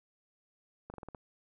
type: slowing click train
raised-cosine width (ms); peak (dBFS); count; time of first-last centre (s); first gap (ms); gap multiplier
1; -30; 6; 0.9-1.148; 39; 1.12
effects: none